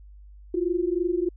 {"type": "tone pair together", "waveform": "sine", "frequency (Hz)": [340, 363.1], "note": ["F4", "F#4"], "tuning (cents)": [-46, -33], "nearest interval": "minor second", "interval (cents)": 113, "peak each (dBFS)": -25, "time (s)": [0.54, 1.29], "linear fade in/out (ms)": 5, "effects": ["added 50 Hz sine -44 dBFS peak until 1.36 s"]}